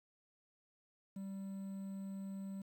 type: tone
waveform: triangle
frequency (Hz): 195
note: G3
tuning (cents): -9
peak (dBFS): -40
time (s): 1.16-2.62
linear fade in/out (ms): 5
effects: 11-bit